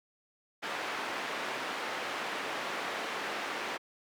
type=low-pass noise; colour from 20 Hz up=white; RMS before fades=-36 dBFS; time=0.62-3.78 s; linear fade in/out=20 ms; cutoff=2000 Hz; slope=12 dB/octave; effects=high-pass 300 Hz 12 dB/octave